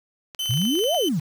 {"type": "clicks", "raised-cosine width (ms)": 0.2, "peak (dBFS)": -22, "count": 11, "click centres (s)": [0.348, 0.458, 0.508, 0.538, 0.574, 0.617, 0.653, 0.754, 0.791, 0.839, 0.946]}
{"type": "tone", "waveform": "40% pulse", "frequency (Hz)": 3047, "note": "G7", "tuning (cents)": -50, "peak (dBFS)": -24, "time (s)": [0.39, 1.09], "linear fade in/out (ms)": 5}
{"type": "exponential two-way sweep", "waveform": "sine", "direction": "up then down", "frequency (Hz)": [108, 740, 137.5], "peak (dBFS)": -20, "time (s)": [0.49, 1.2], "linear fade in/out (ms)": 10, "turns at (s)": 0.95}
{"effects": ["7-bit"]}